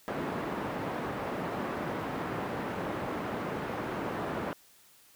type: band-pass noise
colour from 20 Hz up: pink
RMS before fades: -35 dBFS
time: 0.08-4.53 s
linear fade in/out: 0 ms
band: 170 to 1400 Hz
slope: 12 dB/octave
effects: white hiss -60 dBFS RMS until 5.15 s